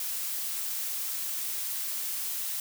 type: noise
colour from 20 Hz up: blue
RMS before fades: -33 dBFS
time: 0-2.6 s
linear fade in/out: 2 ms
effects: none